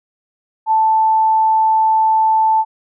sine tone, 880 Hz, A5, in tune, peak -10 dBFS, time 0.66-2.65 s, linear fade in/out 50 ms, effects none

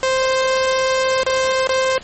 sawtooth tone with dropouts, 523.3 Hz, C5, in tune, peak -11 dBFS, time 0.03-1.98 s, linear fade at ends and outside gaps 0 ms, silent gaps 1.233-1.265 / 1.672-1.692 s, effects pink hiss -39 dBFS RMS until 2.03 s + MP3 32 kbps

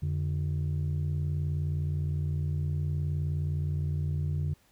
sine tone pair together, 87.42 / 146.83 Hz, F2 / D3, +2 / 0 cents, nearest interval major sixth, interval 898 cents, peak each -28 dBFS, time 0.02-4.54 s, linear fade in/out 10 ms, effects tanh soft clip ceiling -24 dBFS + pink hiss -65 dBFS RMS until 4.71 s

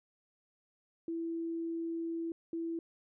sine tone bursts at uneven times, 331.7 Hz, E4, 11 cents sharp, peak -34 dBFS, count 2, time 1.08-2.32 / 2.53-2.79 s, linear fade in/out 2 ms, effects none

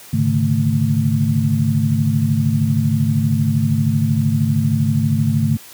sine tone cluster, 104.8 / 138.2 / 151 / 221.4 Hz, G#2 / C#3 / D3 / A3, +16 / -5 / +48 / +11 cents, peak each -19 dBFS, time 0.13-5.57 s, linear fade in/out 5 ms, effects white hiss -40 dBFS RMS until 5.73 s + high-pass 60 Hz 12 dB/octave

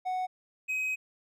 triangle tone pair in turn, 740 / 2529 Hz, F#5 / D#7, 0 / +28 cents, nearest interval octave + major sixth, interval 2128 cents, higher second, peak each -27 dBFS, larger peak neither, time 0.05-0.27 / 0.68-0.96 s, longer second, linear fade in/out 20 ms, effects none

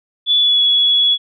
sine tone with pitch glide, 3445 to 3378 Hz, A7 to G#7, -37 to +29 cents, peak -10 dBFS, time 0.26-1.18 s, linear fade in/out 50 ms, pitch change -34 cents, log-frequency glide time 0.39-0.61 s, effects none

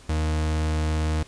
40% pulse tone, 77.78 Hz, D#2, in tune, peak -21 dBFS, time 0.09-1.23 s, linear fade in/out 5 ms, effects pink hiss -50 dBFS RMS until 1.27 s + resampled to 22050 Hz

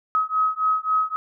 sine beating tone pair, 1271 / 1274.7 Hz, D#6 / D#6, +36 / +41 cents, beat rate 3.7 Hz, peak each -22 dBFS, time 0.15-1.16 s, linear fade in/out 0 ms, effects none

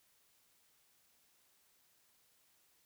silence, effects white hiss -72 dBFS RMS until 2.85 s

